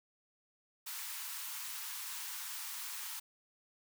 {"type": "high-pass noise", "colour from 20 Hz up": "white", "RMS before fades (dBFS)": -43, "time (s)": [0.86, 3.2], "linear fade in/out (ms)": 10, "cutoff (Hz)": 840, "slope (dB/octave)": 96, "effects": []}